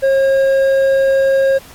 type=tone with hard clipping; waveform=sine; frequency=540 Hz; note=C#5; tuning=45 cents flat; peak=-11 dBFS; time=0.02-1.59 s; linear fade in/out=20 ms; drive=5 dB; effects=pink hiss -40 dBFS RMS until 1.74 s + AAC 64 kbps